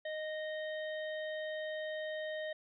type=harmonic tone; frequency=620 Hz; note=D#5; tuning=6 cents flat; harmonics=1 / 3 / 5 / 6; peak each=-38 / -44 / -52 / -53 dBFS; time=0.05-2.53 s; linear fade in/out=5 ms; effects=none

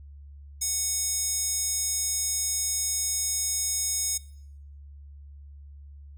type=tone with high-pass filter; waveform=square; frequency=740 Hz; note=F#5; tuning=in tune; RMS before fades=-28 dBFS; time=0.61-4.18 s; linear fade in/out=10 ms; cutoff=7000 Hz; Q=3.2; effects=noise-tail reverb RT60 0.7 s tail -21 dB re dry + added 71 Hz sine -43 dBFS peak until 6.17 s

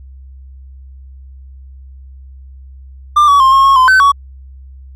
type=tone with pitch steps; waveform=triangle; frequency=1191 / 1134 / 1060 / 1080 / 1091 / 1027 / 1527 / 1123 Hz; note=D6 / C#6 / C6 / C#6 / C#6 / C6 / G6 / C#6; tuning=+24 / +39 / +22 / -45 / -28 / -33 / -46 / +22 cents; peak=-3 dBFS; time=3.16-4.12 s; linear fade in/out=10 ms; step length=120 ms; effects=added 66 Hz sine -32 dBFS peak until 4.95 s

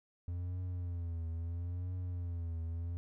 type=tone with vibrato; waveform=triangle; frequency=86.5 Hz; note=F2; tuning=16 cents flat; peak=-34 dBFS; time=0.28-2.97 s; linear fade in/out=0 ms; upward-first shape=triangle; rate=0.75 Hz; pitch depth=96 cents each way; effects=none

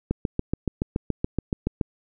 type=click train; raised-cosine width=3 ms; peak=-10 dBFS; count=13; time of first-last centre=0.11-1.812 s; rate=7.05 Hz; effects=none

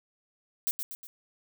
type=noise with echo; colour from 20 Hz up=violet; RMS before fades=-28 dBFS; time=0.67-0.71 s; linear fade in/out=0 ms; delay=120 ms; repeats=3; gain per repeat=-6 dB; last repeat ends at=1.07 s; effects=none

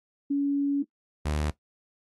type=tone pair in turn; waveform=sine / sawtooth; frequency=282.2 / 75.18 Hz; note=C#4 / D2; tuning=+31 / +41 cents; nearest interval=octave + major seventh; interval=2290 cents; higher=first; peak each=-22 dBFS; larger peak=neither; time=0.3-0.83 / 1.25-1.51 s; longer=first; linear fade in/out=10 ms; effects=noise-tail reverb RT60 0.1 s tail -17 dB re dry + AAC 32 kbps

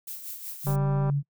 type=noise with tremolo; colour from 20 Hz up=violet; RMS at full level=-36 dBFS; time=0.07-0.76 s; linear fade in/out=5 ms; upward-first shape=sine; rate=5.4 Hz; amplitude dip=55%
type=tone; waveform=sine; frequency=142.1 Hz; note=C#3; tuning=43 cents sharp; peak=-22 dBFS; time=0.64-1.23 s; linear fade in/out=50 ms
type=click train; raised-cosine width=1 ms; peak=-21 dBFS; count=85; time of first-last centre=0.67-1.099 s; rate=196 Hz
effects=noise-tail reverb RT60 0.1 s tail -25 dB re dry

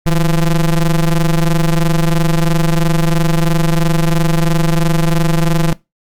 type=ring-modulated tone; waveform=square; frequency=85.5 Hz; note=F2; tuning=36 cents flat; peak=-7 dBFS; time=0.06-5.73 s; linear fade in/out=0 ms; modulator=74 Hz; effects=noise-tail reverb RT60 0.2 s tail -20 dB re dry + MP3 96 kbps

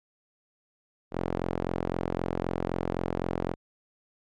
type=tone with band-pass filter; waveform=sawtooth; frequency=43.87 Hz; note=F1; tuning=9 cents sharp; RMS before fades=-31 dBFS; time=1.11-3.56 s; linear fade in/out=50 ms; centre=470 Hz; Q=0.79; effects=none

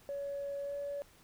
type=tone with pitch glide; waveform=sine; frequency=563 to 569.2 Hz; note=C#5 to C#5; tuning=+27 to +46 cents; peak=-35 dBFS; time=0.09-1.02 s; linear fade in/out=0 ms; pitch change=+19 cents; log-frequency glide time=0.61-0.76 s; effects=tanh soft clip ceiling -32 dBFS + pink hiss -62 dBFS RMS until 1.23 s

